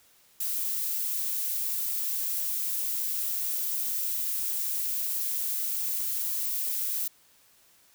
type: noise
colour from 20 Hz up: violet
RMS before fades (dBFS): -30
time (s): 0.4-7.08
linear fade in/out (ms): 5
effects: white hiss -61 dBFS RMS until 7.94 s

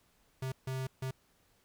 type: tone bursts at uneven times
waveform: square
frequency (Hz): 131.3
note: C3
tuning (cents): +6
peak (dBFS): -35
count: 3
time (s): 0.42-0.52 / 0.67-0.87 / 1.02-1.11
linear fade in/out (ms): 5
effects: pink hiss -70 dBFS RMS until 1.64 s

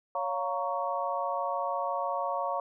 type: harmonic tone with a mistuned harmonic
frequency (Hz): 186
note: F#3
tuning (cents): +9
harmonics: 3 / 4 / 5 / 6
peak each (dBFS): -34 / -34 / -34 / -34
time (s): 0.15-2.6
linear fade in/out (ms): 2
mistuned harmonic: 4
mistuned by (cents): -96
effects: none

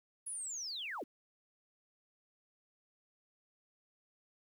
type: linear sweep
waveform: sine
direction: down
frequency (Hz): 10548 to 175.7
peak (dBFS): -39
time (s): 0.26-1.04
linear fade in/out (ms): 10
effects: 11-bit

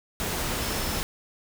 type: tone in noise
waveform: sine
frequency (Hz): 5274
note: E8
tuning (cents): 0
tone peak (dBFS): -40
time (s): 0.62-1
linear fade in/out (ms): 0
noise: pink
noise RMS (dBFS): -29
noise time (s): 0.2-1.03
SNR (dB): -14
effects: none

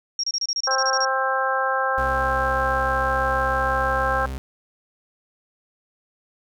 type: tone bursts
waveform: sine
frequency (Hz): 5588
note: F8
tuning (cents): 0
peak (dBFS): -21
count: 12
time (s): 0.19-1.049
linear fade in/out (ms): 2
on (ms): 45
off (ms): 29
type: harmonic tone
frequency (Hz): 264.5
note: C4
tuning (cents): +19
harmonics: 2 / 3 / 4 / 5 / 6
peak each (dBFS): -26 / -26 / -26 / -26 / -26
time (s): 0.67-4.26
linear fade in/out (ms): 5
type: tone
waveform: 40% pulse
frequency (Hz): 66.3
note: C2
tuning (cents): +23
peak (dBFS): -27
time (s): 1.98-4.38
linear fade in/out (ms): 0
effects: none

